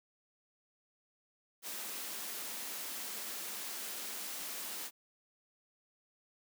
white high-pass noise, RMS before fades -42 dBFS, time 1.62-4.91 s, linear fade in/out 50 ms, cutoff 180 Hz, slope 96 dB/octave, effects none

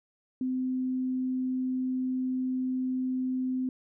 sine tone, 256.9 Hz, C4, 32 cents flat, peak -27 dBFS, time 0.41-3.69 s, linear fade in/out 2 ms, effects none

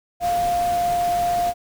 sine tone in noise, 701 Hz, F5, 6 cents sharp, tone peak -18 dBFS, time 0.2-1.54 s, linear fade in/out 50 ms, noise pink, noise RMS -33 dBFS, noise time 0.2-1.54 s, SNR +12 dB, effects none

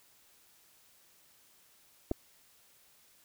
clicks, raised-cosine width 2 ms, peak -19 dBFS, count 2, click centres 2.113 / 2.116 s, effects white hiss -64 dBFS RMS until 3.24 s

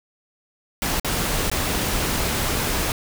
pink noise with dropouts, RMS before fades -23 dBFS, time 0.82-2.92 s, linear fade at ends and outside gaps 1 ms, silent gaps 0.998-1.046 / 1.5-1.515 s, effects none

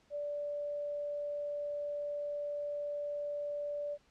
sine tone, 583 Hz, D5, 13 cents flat, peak -35 dBFS, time 0.1-3.98 s, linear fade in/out 50 ms, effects pink hiss -69 dBFS RMS until 4.1 s + low-pass 6000 Hz 12 dB/octave

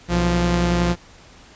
sawtooth tone pair together, 61.64 / 174.1 Hz, B1 / F3, -3 / -5 cents, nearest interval octave + tritone, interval 1798 cents, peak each -18 / -14 dBFS, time 0.08-0.96 s, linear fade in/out 50 ms, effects pink hiss -47 dBFS RMS until 1.55 s + resampled to 16000 Hz

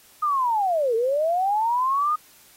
sine linear two-way sweep, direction down then up, 1244.5 to 440 to 1244.5 Hz, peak -19 dBFS, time 0.22-2.16 s, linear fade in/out 10 ms, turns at 0.95 s, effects white hiss -53 dBFS RMS until 2.56 s + AAC 48 kbps

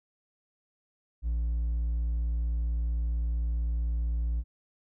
sine tone with hard clipping, 57.8 Hz, A#1, 14 cents flat, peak -27 dBFS, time 1.22-4.44 s, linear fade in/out 50 ms, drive 2 dB, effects none

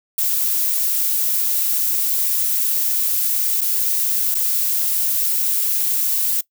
violet noise with dropouts, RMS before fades -19 dBFS, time 0.18-6.41 s, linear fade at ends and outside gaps 5 ms, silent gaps 3.609-3.614 / 4.345-4.35 s, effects noise-tail reverb RT60 0.1 s tail -20 dB re dry

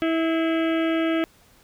harmonic tone with a mistuned harmonic, 325.6 Hz, E4, 21 cents flat, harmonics 1 / 2 / 4 / 5 / 6 / 7 / 8 / 9 / 10, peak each -21 / -27 / -33 / -35 / -37 / -38 / -39 / -40 / -41 dBFS, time 0.02-1.24 s, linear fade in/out 0 ms, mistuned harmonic 6, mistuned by +67 cents, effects pink hiss -56 dBFS RMS until 1.63 s

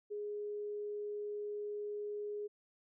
sine tone, 415.3 Hz, G#4, in tune, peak -38 dBFS, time 0.1-2.48 s, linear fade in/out 20 ms, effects none

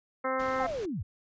harmonic tone, 261.6 Hz, C4, in tune, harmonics 1 / 2 / 3 / 4 / 5 / 6 / 7 / 8, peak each -38 / -31 / -38 / -35 / -34 / -42 / -42 / -42 dBFS, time 0.24-0.67 s, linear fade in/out 10 ms
pink low-pass noise, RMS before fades -45 dBFS, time 0.39-0.86 s, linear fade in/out 10 ms, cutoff 6300 Hz, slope 12 dB/octave
sine linear sweep, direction down, 830.6 to 64.1 Hz, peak -31 dBFS, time 0.59-1.03 s, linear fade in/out 10 ms
effects resampled to 16000 Hz

